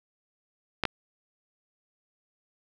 clicks, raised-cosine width 0.3 ms, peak -9 dBFS, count 2, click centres 0.837 / 0.853 s, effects none

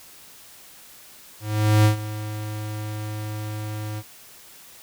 square tone with ADSR envelope, 106.6 Hz, G#2, 46 cents sharp, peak -13 dBFS, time 1.4-4.03 s, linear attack 450 ms, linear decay 110 ms, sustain -16 dB, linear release 46 ms, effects white hiss -47 dBFS RMS until 4.82 s

